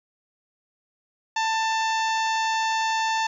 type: harmonic tone with a mistuned harmonic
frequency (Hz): 889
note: A5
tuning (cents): +18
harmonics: 1 / 2 / 3 / 4 / 5 / 6 / 7 / 8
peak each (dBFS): -23 / -29 / -33 / -35 / -37 / -39 / -40 / -41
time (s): 1.36-3.27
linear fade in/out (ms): 5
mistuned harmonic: 8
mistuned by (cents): -36
effects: 10-bit